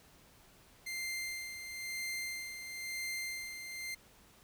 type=tone with tremolo; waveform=sawtooth; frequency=2093 Hz; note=C7; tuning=in tune; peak=-33 dBFS; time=0.86-3.95 s; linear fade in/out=10 ms; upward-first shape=sine; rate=1 Hz; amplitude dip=55%; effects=pink hiss -62 dBFS RMS until 4.43 s